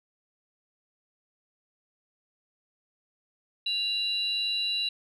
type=tone pair together; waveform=sine; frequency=2794 / 3951 Hz; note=F7 / B7; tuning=0 / 0 cents; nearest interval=tritone; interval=600 cents; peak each=-30 / -27 dBFS; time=3.66-4.89 s; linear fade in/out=5 ms; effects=tanh soft clip ceiling -19 dBFS